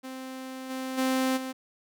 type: tone with level steps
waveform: sawtooth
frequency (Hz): 261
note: C4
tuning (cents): -4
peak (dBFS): -33 / -28 / -20 / -29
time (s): 0.03-1.53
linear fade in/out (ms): 20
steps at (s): 0.69 / 0.97 / 1.36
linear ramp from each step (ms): 20
effects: none